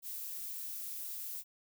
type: noise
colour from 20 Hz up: violet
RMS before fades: -42 dBFS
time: 0.02-1.44 s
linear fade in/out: 50 ms
effects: none